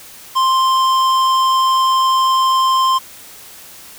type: tone with tanh clipping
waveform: sine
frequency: 1048 Hz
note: C6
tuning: 2 cents sharp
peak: -13 dBFS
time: 0.35-2.99 s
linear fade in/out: 20 ms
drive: 14 dB
effects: white hiss -38 dBFS RMS until 3.98 s